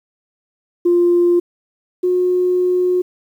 sine tone pair in turn, 349.2 / 362 Hz, F4 / F#4, 0 / -38 cents, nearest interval minor second, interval 62 cents, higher second, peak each -9 / -12 dBFS, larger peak first, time 0.85-1.4 / 2.03-3.02 s, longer second, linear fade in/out 10 ms, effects tanh soft clip ceiling -6 dBFS + 8-bit

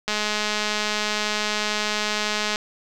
click train, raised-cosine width 0.2 ms, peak -7 dBFS, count 524, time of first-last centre 0.08-2.559 s, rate 211 Hz, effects none

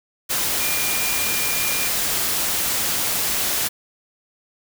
sine tone in noise, 2404 Hz, D7, 40 cents sharp, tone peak -28 dBFS, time 0.59-1.89 s, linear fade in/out 20 ms, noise white, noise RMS -22 dBFS, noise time 0.29-3.69 s, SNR -9 dB, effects none

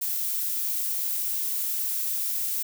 violet noise, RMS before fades -28 dBFS, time 0.01-2.63 s, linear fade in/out 10 ms, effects none

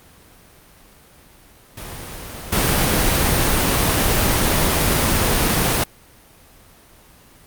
pink noise with level steps, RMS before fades -33 / -17 dBFS, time 1.77-5.84 s, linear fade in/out 5 ms, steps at 2.52 s, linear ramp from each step 10 ms, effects pink hiss -48 dBFS RMS until 7.46 s + Opus 32 kbps

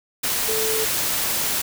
sine tone in noise, 440 Hz, A4, in tune, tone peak -24 dBFS, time 0.48-0.85 s, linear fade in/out 10 ms, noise white, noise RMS -23 dBFS, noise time 0.23-1.62 s, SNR -4 dB, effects none

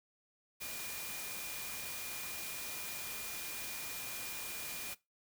sine tone in noise, 2420 Hz, D#7, 49 cents flat, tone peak -48 dBFS, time 0.6-4.95 s, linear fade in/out 20 ms, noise white, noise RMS -43 dBFS, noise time 0.6-4.95 s, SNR -8 dB, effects noise-tail reverb RT60 0.2 s tail -19 dB re dry

